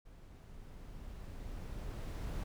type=noise with level ramp; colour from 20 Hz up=brown; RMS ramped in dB=-55 to -38 dBFS; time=0.05-2.44 s; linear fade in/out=10 ms; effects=none